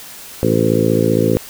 harmonic tone with a mistuned harmonic, 55.3 Hz, A1, 9 cents sharp, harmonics 2 / 3 / 4 / 5 / 6 / 7 / 8 / 9, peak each -20 / -20 / -20 / -20 / -20 / -20 / -20 / -20 dBFS, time 0.43-1.37 s, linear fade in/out 0 ms, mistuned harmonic 9, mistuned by +23 cents, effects white hiss -35 dBFS RMS until 1.49 s

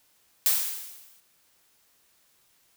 blue noise with exponential decay, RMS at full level -20 dBFS, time 0.46-1.2 s, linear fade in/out 1 ms, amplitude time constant 160 ms, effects white hiss -65 dBFS RMS until 2.76 s

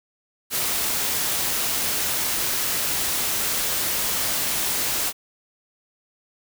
white noise, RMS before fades -24 dBFS, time 0.5-5.13 s, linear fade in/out 50 ms, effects none

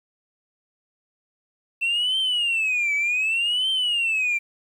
sine tone with vibrato, 2674 Hz, E7, 24 cents sharp, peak -18 dBFS, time 1.81-4.39 s, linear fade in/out 20 ms, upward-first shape triangle, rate 0.66 Hz, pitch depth 280 cents each way, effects tanh soft clip ceiling -18 dBFS + 9-bit

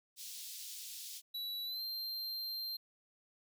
pink high-pass noise, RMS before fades -47 dBFS, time 0.16-1.22 s, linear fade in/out 50 ms, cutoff 3500 Hz, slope 24 dB/octave
square tone with pitch glide, 3932 to 4163 Hz, B7 to C8, -8 to -10 cents, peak -39 dBFS, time 1.34-2.77 s, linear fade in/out 10 ms, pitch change +98 cents, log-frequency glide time 1.65-1.82 s
effects none

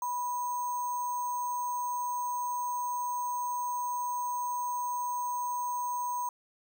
sine tone with sample-and-hold, 981 Hz, B5, 12 cents flat, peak -30 dBFS, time 0.02-6.29 s, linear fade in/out 2 ms, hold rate 7350 Hz, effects none

